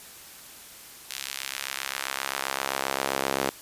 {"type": "tone with high-pass filter sweep", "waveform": "sawtooth", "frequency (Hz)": 67.6, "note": "C#2", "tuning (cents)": -43, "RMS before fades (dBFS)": -31, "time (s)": [1.1, 3.5], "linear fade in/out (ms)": 0, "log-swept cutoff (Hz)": [3200, 390], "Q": 0.84, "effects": ["white hiss -46 dBFS RMS until 3.61 s", "resampled to 32000 Hz"]}